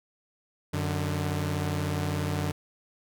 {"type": "tone pair together", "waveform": "sawtooth", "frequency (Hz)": [92.5, 148.54], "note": ["F#2", "D3"], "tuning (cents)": [0, 20], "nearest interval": "minor sixth", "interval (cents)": 820, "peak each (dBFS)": -26, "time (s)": [0.73, 2.52], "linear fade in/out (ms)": 10, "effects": []}